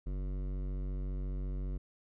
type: tone with hard clipping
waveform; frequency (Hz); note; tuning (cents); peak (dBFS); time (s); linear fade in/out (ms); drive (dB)
sine; 47.27; F#1; +38; -36; 0.06-1.78; 10; 15
effects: none